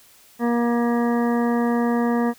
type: harmonic tone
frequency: 237.2 Hz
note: A#3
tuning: 30 cents sharp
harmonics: 1 / 2 / 3 / 4 / 5 / 7 / 8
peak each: -19 / -25 / -29 / -31 / -33 / -36 / -37 dBFS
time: 0.39-2.34 s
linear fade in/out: 50 ms
effects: white hiss -52 dBFS RMS until 2.38 s